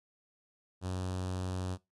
sawtooth tone with notch filter, 92.2 Hz, F#2, 6 cents flat, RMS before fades -36 dBFS, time 0.81-1.78 s, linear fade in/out 50 ms, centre 2100 Hz, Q 1.4, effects noise-tail reverb RT60 0.2 s tail -20 dB re dry + resampled to 24000 Hz

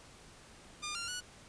10% pulse tone with pitch steps, 1207 / 1388 / 1469 Hz, D6 / F6 / F#6, +47 / -11 / -13 cents, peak -29 dBFS, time 0.82-1.21 s, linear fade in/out 20 ms, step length 130 ms, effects pink hiss -56 dBFS RMS until 1.48 s + resampled to 22050 Hz

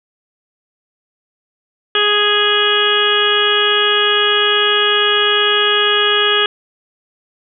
harmonic tone, 415.3 Hz, G#4, in tune, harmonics 1 / 2 / 3 / 4 / 5 / 6 / 7 / 8, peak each -18 / -29 / -19 / -18 / -28 / -24 / -17 / -17 dBFS, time 1.95-6.46 s, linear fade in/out 2 ms, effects none

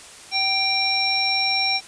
harmonic tone with a mistuned harmonic, 788 Hz, G5, 9 cents sharp, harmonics 1 / 3 / 5 / 7, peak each -27 / -23 / -27 / -22 dBFS, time 0.31-1.81 s, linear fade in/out 50 ms, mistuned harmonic 1, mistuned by -29 cents, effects white hiss -42 dBFS RMS until 1.87 s + resampled to 22050 Hz

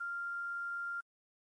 sine tone with quantisation, 1393 Hz, F6, 5 cents flat, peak -36 dBFS, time 0-1.01 s, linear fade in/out 10 ms, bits 11, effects MP3 48 kbps

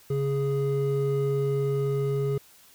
triangle tone pair together, 138.49 / 415 Hz, C#3 / G#4, -1 / -1 cents, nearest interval octave + perfect fifth, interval 1900 cents, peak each -24 dBFS, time 0.1-2.38 s, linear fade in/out 5 ms, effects white hiss -55 dBFS RMS until 2.74 s

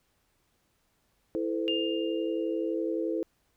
sine chord, A minor, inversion second, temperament equal with one note detuned, 329.6 / 440 / 511.6 Hz, E4 / A4 / C5, 0 / 0 / -39 cents, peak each -30 / -33 / -34 dBFS, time 1.35-3.23 s, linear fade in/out 0 ms
sine tone with exponential decay, 2810 Hz, F7, 10 cents sharp, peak -27 dBFS, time 1.68-2.74 s, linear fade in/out 0 ms, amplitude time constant 230 ms
effects pink hiss -72 dBFS RMS until 3.56 s

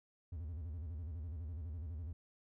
triangle tone with vibrato, 80.4 Hz, E2, 43 cents flat, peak -39 dBFS, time 0.32-2.13 s, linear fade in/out 5 ms, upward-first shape square, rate 12 Hz, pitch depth 150 cents each way, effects none

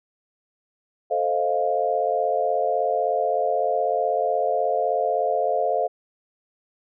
sine chord, F dominant seventh, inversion first, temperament equal, 440 / 523.3 / 622.3 / 698.5 Hz, A4 / C5 / Eb5 / F5, 0 / 0 / 0 / 0 cents, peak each -27 / -26 / -26 / -23 dBFS, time 1.1-5.88 s, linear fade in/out 20 ms, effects none

